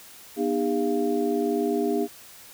sine tone cluster, 243.4 / 303.4 / 404.2 / 695 Hz, B3 / D#4 / G#4 / F5, -25 / -44 / -47 / -9 cents, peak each -28 / -27 / -25 / -32 dBFS, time 0.36-2.08 s, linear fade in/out 50 ms, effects white hiss -47 dBFS RMS until 2.53 s

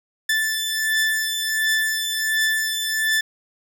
sawtooth beating tone pair, 1757 / 1758.4 Hz, A6 / A6, -3 / -2 cents, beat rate 1.4 Hz, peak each -21 / -18 dBFS, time 0.29-3.21 s, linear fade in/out 5 ms, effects none

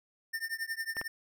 square tone with tremolo, 1805 Hz, A6, 44 cents sharp, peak -31 dBFS, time 0.33-1.08 s, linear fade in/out 10 ms, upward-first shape triangle, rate 11 Hz, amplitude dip 100%
clicks, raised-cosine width 0.5 ms, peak -26 / -22 dBFS, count 2, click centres 0.968 / 1.014 s
effects none

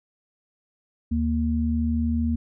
sine tone pair together, 77.79 / 233.1 Hz, D#2 / A#3, 0 / 0 cents, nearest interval octave + perfect fifth, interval 1900 cents, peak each -24 / -23 dBFS, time 1.11-2.36 s, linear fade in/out 10 ms, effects none

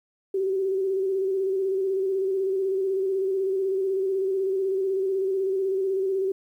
sine tone with vibrato, 383.9 Hz, G4, 36 cents flat, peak -22 dBFS, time 0.34-6.32 s, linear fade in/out 5 ms, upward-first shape square, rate 16 Hz, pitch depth 32 cents each way, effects 10-bit

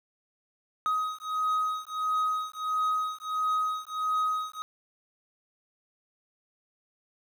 triangle beating tone pair, 1258 / 1259.5 Hz, D#6 / D#6, +19 / +21 cents, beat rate 1.5 Hz, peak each -28 dBFS, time 0.86-4.62 s, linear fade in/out 0 ms, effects 9-bit

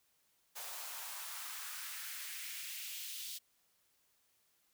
white noise with high-pass filter sweep, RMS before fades -45 dBFS, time 0.55-3.39 s, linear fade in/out 20 ms, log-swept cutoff 650 to 3600 Hz, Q 1.8, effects white hiss -75 dBFS RMS until 4.73 s

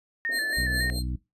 sine tone with vibrato, 1794 Hz, A6, 33 cents sharp, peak -26 dBFS, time 0.25-0.9 s, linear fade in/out 0 ms, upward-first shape square, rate 3.6 Hz, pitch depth 45 cents each way
white band-pass noise, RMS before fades -44 dBFS, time 0.29-0.99 s, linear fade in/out 2 ms, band 230 to 700 Hz, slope 96 dB/octave
sawtooth tone with tremolo, 4179 Hz, C8, 3 cents flat, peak -26 dBFS, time 0.31-1.03 s, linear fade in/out 50 ms, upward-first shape sine, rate 4.6 Hz, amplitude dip 80%
harmonic tone, 62 Hz, B1, 7 cents sharp, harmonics 1 / 2 / 3 / 4 / 5, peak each -29 / -35 / -39 / -41 / -43 dBFS, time 0.57-1.16 s, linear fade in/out 5 ms
effects noise-tail reverb RT60 0.2 s tail -18 dB re dry + resampled to 32000 Hz

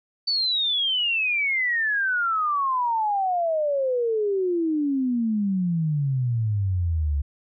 sine exponential sweep, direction down, 4568 to 69.2 Hz, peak -20 dBFS, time 0.27-7.22 s, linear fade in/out 10 ms, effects MP3 96 kbps

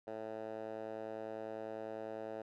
10% pulse tone with band-pass filter, 110 Hz, A2, in tune, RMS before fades -44 dBFS, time 0.07-2.42 s, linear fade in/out 5 ms, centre 610 Hz, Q 1.7, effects none

